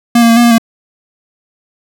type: tone with pitch steps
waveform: square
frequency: 236.3 / 232.1 / 229.5 / 238.8 / 235.9 / 228.7 Hz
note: A#3 / A#3 / A#3 / A#3 / A#3 / A#3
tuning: +24 / -7 / -27 / +42 / +21 / -33 cents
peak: -5 dBFS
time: 0.15-0.582 s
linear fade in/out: 5 ms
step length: 72 ms
effects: none